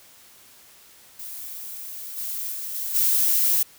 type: noise with level steps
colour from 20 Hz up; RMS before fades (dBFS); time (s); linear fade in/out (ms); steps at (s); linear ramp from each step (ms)
violet; -36 / -30 / -32 / -29 / -20; 1.19-3.63; 5; 2.16 / 2.52 / 2.74 / 2.94; 20
effects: white hiss -51 dBFS RMS until 3.78 s